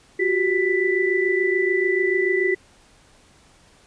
sine tone cluster, 360.8 / 387.7 / 1983 Hz, F#4 / G4 / B6, -44 / -19 / +7 cents, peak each -22 dBFS, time 0.19-2.55 s, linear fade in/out 10 ms, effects pink hiss -54 dBFS RMS until 3.86 s + resampled to 22050 Hz

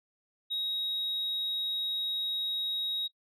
sine tone, 3792 Hz, A#7, 29 cents sharp, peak -29 dBFS, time 0.5-3.08 s, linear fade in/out 20 ms, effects noise-tail reverb RT60 0.1 s tail -17 dB re dry + tanh soft clip ceiling -27 dBFS

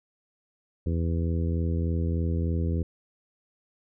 harmonic tone, 83.3 Hz, E2, 19 cents sharp, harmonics 1 / 2 / 3 / 4 / 5 / 6, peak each -25 / -31 / -35 / -37 / -39 / -41 dBFS, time 0.86-2.83 s, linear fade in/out 5 ms, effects none

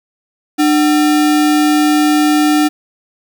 sine tone with sample-and-hold, 300 Hz, D4, 37 cents sharp, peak -8 dBFS, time 0.58-2.69 s, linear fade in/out 20 ms, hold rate 1050 Hz, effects none

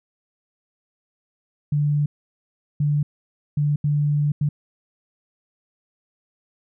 sine tone bursts at uneven times, 146.83 Hz, D3, in tune, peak -17 dBFS, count 5, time 1.72-2.06 / 2.8-3.03 / 3.57-3.76 / 3.84-4.32 / 4.41-4.49 s, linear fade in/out 5 ms, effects none

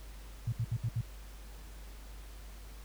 sine tone bursts, 115.2 Hz, A#2, 20 cents flat, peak -29 dBFS, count 5, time 0.47-1.012 s, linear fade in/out 5 ms, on 54 ms, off 68 ms, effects added 50 Hz sine -46 dBFS peak until 2.84 s + pink hiss -56 dBFS RMS until 2.84 s

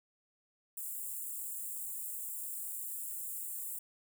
white high-pass noise, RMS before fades -41 dBFS, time 0.77-3.79 s, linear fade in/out 5 ms, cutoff 7300 Hz, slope 96 dB/octave, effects none

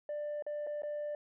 sine tone with dropouts, 592 Hz, D5, 14 cents sharp, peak -33 dBFS, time 0.09-1.15 s, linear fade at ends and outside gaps 2 ms, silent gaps 0.424-0.465 / 0.667-0.671 / 0.821-0.833 s, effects tanh soft clip ceiling -34 dBFS

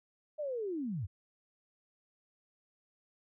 sine linear sweep, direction down, 622 to 77.78 Hz, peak -34 dBFS, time 0.38-1.07 s, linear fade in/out 20 ms, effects none

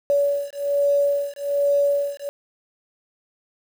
sine beating tone pair, 568 / 569.2 Hz, C#5 / C#5, +42 / +46 cents, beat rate 1.2 Hz, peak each -21 dBFS, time 0.1-2.29 s, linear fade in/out 0 ms, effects 7-bit

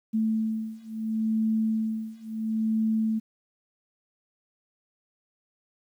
sine beating tone pair, 220 / 220.73 Hz, A3 / A3, 0 / +6 cents, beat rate 0.73 Hz, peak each -28 / -27 dBFS, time 0.13-3.2 s, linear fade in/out 20 ms, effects 10-bit

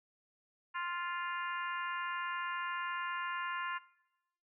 harmonic tone, 349.2 Hz, F4, in tune, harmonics 3 / 4 / 5 / 6 / 7 / 8, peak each -38 / -42 / -42 / -49 / -50 / -49 dBFS, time 0.74-3.79 s, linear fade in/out 20 ms, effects noise-tail reverb RT60 0.9 s tail -20 dB re dry

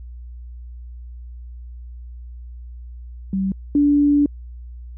sine tone pair in turn, 192.6 / 289.4 Hz, G3 / D4, -30 / -25 cents, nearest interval perfect fifth, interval 705 cents, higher second, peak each -18 / -12 dBFS, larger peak second, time 3.33-3.52 / 3.75-4.26 s, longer second, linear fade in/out 2 ms, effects added 60 Hz sine -33 dBFS peak until 4.97 s

